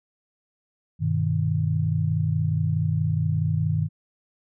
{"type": "chord", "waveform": "sine", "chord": "G augmented", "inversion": "none", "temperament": "equal with one note detuned", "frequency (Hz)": [98.79, 123.47, 155.56], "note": ["G2", "B2", "D#3"], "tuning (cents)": [14, 0, 0], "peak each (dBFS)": [-25, -28, -23], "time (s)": [0.99, 3.89], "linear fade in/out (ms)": 50, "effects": []}